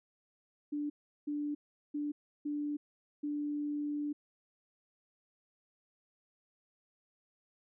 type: tone bursts at uneven times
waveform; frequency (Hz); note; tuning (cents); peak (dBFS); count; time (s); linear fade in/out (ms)
sine; 293.7; D4; 0; -33; 5; 0.72-0.9 / 1.27-1.55 / 1.94-2.12 / 2.45-2.77 / 3.23-4.13; 10
effects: none